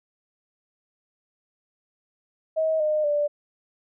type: tone with pitch steps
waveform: sine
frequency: 636 / 611.2 / 587.3 Hz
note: D#5 / D#5 / D5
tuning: +38 / -31 / 0 cents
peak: -20 dBFS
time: 2.56-3.28 s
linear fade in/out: 20 ms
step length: 240 ms
effects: none